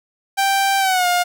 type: tone with pitch glide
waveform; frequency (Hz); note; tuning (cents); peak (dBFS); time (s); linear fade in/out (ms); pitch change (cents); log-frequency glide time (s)
sawtooth; 784 to 710.7; G5 to F5; 0 to +30; -11; 0.37-1.24; 20; -170; 0.79-1.07
effects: none